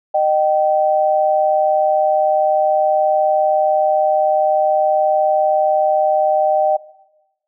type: tone pair together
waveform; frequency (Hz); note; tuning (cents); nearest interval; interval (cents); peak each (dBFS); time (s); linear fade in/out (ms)
sine; 613.5 / 773; D#5 / G5; -25 / -24; major third; 401; -15; 0.14-6.77; 10
effects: noise-tail reverb RT60 1.0 s tail -18 dB re dry